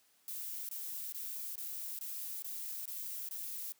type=noise bursts; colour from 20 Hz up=violet; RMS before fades=-42 dBFS; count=8; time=0.28-3.721 s; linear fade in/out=0 ms; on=410 ms; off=23 ms; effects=white hiss -70 dBFS RMS until 3.79 s + high-pass 150 Hz 12 dB/octave